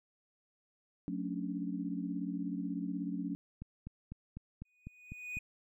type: chord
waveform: sine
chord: D major seventh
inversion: first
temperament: equal with one note detuned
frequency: 181.29 / 220 / 277.2 / 293.7 Hz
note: F#3 / A3 / C#4 / D4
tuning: -35 / 0 / 0 / 0 cents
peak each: -39 / -42 / -39 / -43 dBFS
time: 1.08-3.35 s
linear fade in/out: 0 ms
type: click train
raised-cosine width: 5 ms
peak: -31 dBFS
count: 8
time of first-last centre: 3.62-5.37 s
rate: 4 Hz
type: tone with exponential growth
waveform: triangle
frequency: 2477 Hz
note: D#7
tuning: 8 cents flat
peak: -34 dBFS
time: 4.65-5.39 s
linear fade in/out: 5 ms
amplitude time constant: 160 ms
effects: none